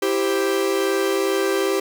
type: chord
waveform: 45% pulse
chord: C major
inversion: first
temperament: equal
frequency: 329.6 / 392 / 523.3 Hz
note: E4 / G4 / C5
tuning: 0 / 0 / 0 cents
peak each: -26 / -20 / -26 dBFS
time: 0.02-1.8 s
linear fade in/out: 5 ms
effects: none